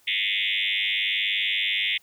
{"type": "tone with frequency modulation", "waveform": "sine", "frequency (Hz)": 2794, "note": "F7", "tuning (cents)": 0, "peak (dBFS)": -22, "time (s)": [0.07, 1.98], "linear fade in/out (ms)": 10, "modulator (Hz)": 101, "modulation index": 7.9, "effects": ["white hiss -60 dBFS RMS until 2.02 s"]}